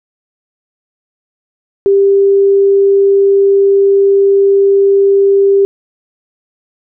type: tone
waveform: sine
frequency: 395.5 Hz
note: G4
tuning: 15 cents sharp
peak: -5 dBFS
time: 1.86-5.65 s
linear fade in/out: 0 ms
effects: none